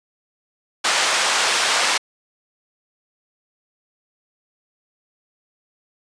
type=band-pass noise; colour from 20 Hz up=pink; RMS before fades=-19 dBFS; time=0.84-1.98 s; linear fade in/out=10 ms; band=900 to 7700 Hz; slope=12 dB/octave; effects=resampled to 22050 Hz